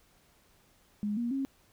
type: tone with pitch steps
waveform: sine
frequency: 207.7 / 237.2 / 270.9 Hz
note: G#3 / A#3 / C#4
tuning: 0 / +30 / -40 cents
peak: -29 dBFS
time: 1.03-1.45 s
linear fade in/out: 0 ms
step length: 140 ms
effects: pink hiss -65 dBFS RMS until 1.72 s